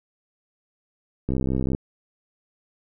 click train, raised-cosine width 3 ms, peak -12 dBFS, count 31, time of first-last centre 1.29-1.749 s, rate 65.4 Hz, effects none

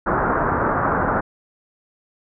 white low-pass noise, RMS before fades -20 dBFS, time 0.06-1.21 s, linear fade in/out 10 ms, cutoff 1500 Hz, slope 48 dB/octave, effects none

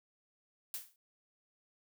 blue noise with exponential decay, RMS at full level -37 dBFS, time 0.74-0.96 s, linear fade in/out 1 ms, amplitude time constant 46 ms, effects none

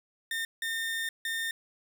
30% pulse tone bursts at uneven times, 1818 Hz, A#6, 44 cents flat, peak -28 dBFS, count 3, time 0.31-0.45 / 0.62-1.09 / 1.25-1.51 s, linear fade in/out 2 ms, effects none

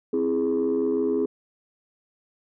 sine chord, C augmented, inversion none, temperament equal, 261.6 / 329.6 / 415.3 Hz, C4 / E4 / G#4, 0 / 0 / 0 cents, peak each -25 / -26 / -22 dBFS, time 0.13-1.26 s, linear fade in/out 5 ms, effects tanh soft clip ceiling -16 dBFS

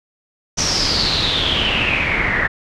pink noise with low-pass filter sweep, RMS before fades -18 dBFS, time 0.57-2.48 s, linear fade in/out 20 ms, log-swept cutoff 5900 to 1800 Hz, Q 8.5, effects none

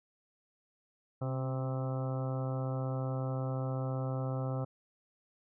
harmonic tone with a mistuned harmonic, 130.81 Hz, C3, in tune, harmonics 1 / 2 / 3 / 4 / 5 / 6 / 7 / 8 / 9 / 10, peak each -33 / -42 / -47 / -41 / -46 / -47 / -56 / -52 / -53 / -49 dBFS, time 1.21-4.65 s, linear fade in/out 10 ms, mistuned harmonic 2, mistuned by +36 cents, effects none

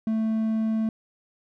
triangle tone, 220.9 Hz, A3, 7 cents sharp, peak -20 dBFS, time 0.07-0.89 s, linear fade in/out 2 ms, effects none

